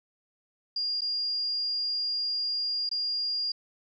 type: tone with dropouts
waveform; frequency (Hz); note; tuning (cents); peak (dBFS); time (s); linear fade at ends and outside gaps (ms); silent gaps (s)
sine; 4821; D8; +45; -27; 0.76-3.52; 5; 1.009-1.017 / 2.892-2.913
effects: none